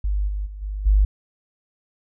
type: tone with level steps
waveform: sine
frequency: 50.3 Hz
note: G1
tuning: 45 cents sharp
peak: -19 / -23 / -32 / -25 / -12 dBFS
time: 0.04-1.05 s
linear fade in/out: 5 ms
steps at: 0.27 / 0.45 / 0.61 / 0.85 s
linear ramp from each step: 20 ms
effects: none